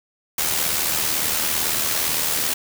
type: noise with amplitude modulation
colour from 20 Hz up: white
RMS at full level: -20 dBFS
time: 0.38-2.54 s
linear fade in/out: 5 ms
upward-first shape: sine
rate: 77.8 Hz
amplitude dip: 45%
effects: none